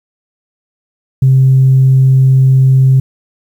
sine tone, 132.2 Hz, C3, 18 cents sharp, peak -3 dBFS, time 1.22-3 s, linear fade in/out 5 ms, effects tanh soft clip ceiling 0 dBFS + 7-bit

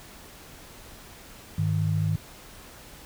sine tone pair together, 101.34 / 155.56 Hz, G#2 / D#3, -42 / 0 cents, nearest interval perfect fifth, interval 742 cents, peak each -25 dBFS, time 1.58-2.16 s, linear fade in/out 5 ms, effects pink hiss -47 dBFS RMS until 3.05 s

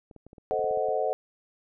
clicks, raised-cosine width 2 ms, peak -34 dBFS, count 11, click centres 0.112 / 0.163 / 0.266 / 0.331 / 0.382 / 0.536 / 0.593 / 0.643 / 0.71 / 0.774 / 0.887 s
sine chord, A diminished seventh, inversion none, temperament equal, 440 / 523.3 / 622.3 / 740 Hz, A4 / C5 / Eb5 / Gb5, 0 / 0 / 0 / 0 cents, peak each -30 dBFS, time 0.51-1.13 s, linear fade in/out 0 ms
effects none

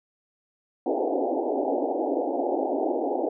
pink band-pass noise, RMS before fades -26 dBFS, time 0.86-3.29 s, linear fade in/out 5 ms, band 260 to 840 Hz, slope 96 dB/octave, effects none

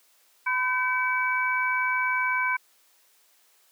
sine tone cluster, 1009 / 1537 / 2282 Hz, B5 / G6 / C#7, +37 / -35 / +50 cents, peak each -27 dBFS, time 0.46-2.57 s, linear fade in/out 10 ms, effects white hiss -62 dBFS RMS until 3.71 s + high-pass 400 Hz 12 dB/octave

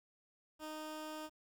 15% pulse tone, 309.2 Hz, D#4, 11 cents flat, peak -37 dBFS, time 0.59-1.3 s, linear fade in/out 50 ms, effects 11-bit

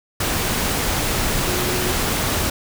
sine tone in noise, 363.5 Hz, F#4, 31 cents flat, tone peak -26 dBFS, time 1.47-1.92 s, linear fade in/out 5 ms, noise pink, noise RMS -21 dBFS, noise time 0.2-2.5 s, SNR -8 dB, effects none

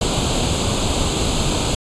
pink noise with comb filter, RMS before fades -19 dBFS, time 0.01-1.75 s, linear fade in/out 5 ms, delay 0.27 ms, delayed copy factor +0.75, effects resampled to 22050 Hz

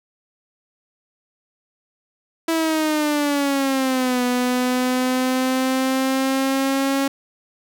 sawtooth exponential two-way sweep, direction down then up, 329.6 to 246.9 to 274.7 Hz, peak -14 dBFS, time 2.48-7.08 s, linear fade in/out 5 ms, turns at 4.23 s, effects none

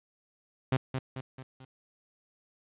sawtooth tone with echo, 130.81 Hz, C3, in tune, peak -20 dBFS, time 0.72-0.77 s, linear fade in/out 5 ms, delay 220 ms, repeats 4, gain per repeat -6 dB, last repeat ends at 1.65 s, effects resampled to 8000 Hz + 10-bit

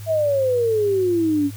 sine exponential sweep, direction down, 659.3 to 277.2 Hz, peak -16 dBFS, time 0.06-1.51 s, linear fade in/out 50 ms, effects added 104 Hz sine -32 dBFS peak until 1.56 s + white hiss -44 dBFS RMS until 1.56 s

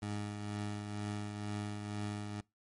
20% pulse tone with tremolo, 103.83 Hz, G#2, in tune, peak -31 dBFS, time 0.02-2.41 s, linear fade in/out 5 ms, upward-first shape triangle, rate 2.1 Hz, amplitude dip 45%, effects noise-tail reverb RT60 0.2 s tail -23 dB re dry + MP3 48 kbps

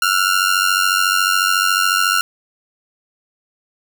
sawtooth ring-modulated tone, 1396.9 Hz, F6, in tune, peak -7 dBFS, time 0.02-2.21 s, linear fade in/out 0 ms, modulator 47 Hz, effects none

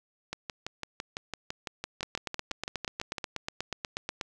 two click trains, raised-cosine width 0.2 ms, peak -17 / -15 dBFS, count 18 / 19, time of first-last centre 0.33-3.182 / 2.03-4.212 s, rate 5.96 / 8.25 Hz, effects none

